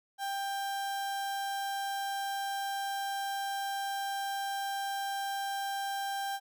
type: tone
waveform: 35% pulse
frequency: 791 Hz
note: G5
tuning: 15 cents sharp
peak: -31 dBFS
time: 0.18-6.4 s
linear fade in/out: 50 ms
effects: none